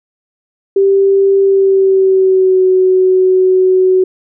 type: tone with pitch glide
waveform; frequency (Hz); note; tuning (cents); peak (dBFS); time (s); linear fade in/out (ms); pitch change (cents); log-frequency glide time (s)
sine; 391.9 to 372.7; G4 to F#4; 0 to +13; -6; 0.76-4.04; 5; -87; 1.41-2.63
effects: none